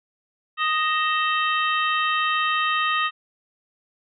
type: harmonic tone with a mistuned harmonic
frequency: 622.3 Hz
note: D#5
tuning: in tune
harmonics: 2 / 3 / 4 / 5 / 6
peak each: -22 / -26 / -28 / -30 / -32 dBFS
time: 0.57-3.11 s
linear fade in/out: 50 ms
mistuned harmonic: 4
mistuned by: +110 cents
effects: none